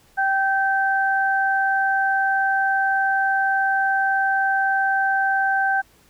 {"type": "tone pair together", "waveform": "sine", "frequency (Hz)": [778, 1554.6], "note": ["G5", "G6"], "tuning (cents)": [-13, -15], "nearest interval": "octave", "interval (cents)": 1198, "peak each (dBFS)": -20, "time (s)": [0.17, 5.82], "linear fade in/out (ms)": 20, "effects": ["pink hiss -56 dBFS RMS until 6.09 s"]}